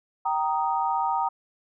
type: chord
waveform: sine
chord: Eb major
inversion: first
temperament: just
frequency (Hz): 777.8 / 933.4 / 1244.5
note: G5 / Bb5 / Eb6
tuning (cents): -14 / +2 / 0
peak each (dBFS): -27 / -25 / -30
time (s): 0.25-1.29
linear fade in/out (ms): 10
effects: none